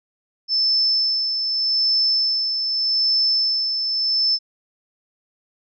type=tone with tremolo; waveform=sine; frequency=5274 Hz; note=E8; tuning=in tune; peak=-15 dBFS; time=0.48-4.39 s; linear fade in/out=50 ms; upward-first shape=sine; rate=0.83 Hz; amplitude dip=45%; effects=none